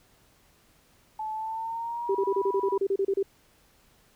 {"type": "tone with pitch glide", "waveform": "sine", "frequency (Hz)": [868, 979.9], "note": ["A5", "B5"], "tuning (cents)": [-24, -14], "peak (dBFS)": -30, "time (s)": [1.19, 2.78], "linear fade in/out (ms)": 5, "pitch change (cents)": 210, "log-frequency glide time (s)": [1.33, 2.28]}
{"type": "tone bursts", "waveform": "sine", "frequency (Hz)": 392, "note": "G4", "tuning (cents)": 0, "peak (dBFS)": -22, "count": 13, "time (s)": [2.09, 3.229], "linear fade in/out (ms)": 5, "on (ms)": 59, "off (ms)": 31}
{"effects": ["pink hiss -62 dBFS RMS until 4.15 s"]}